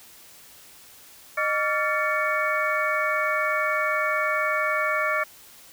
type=tone cluster; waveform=sine; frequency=615 / 1144 / 1384 / 1764 / 2236 Hz; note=D#5 / D6 / F6 / A6 / C#7; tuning=-20 / -46 / -16 / +4 / +14 cents; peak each=-28 dBFS; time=1.37-5.24 s; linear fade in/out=10 ms; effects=white hiss -49 dBFS RMS until 5.72 s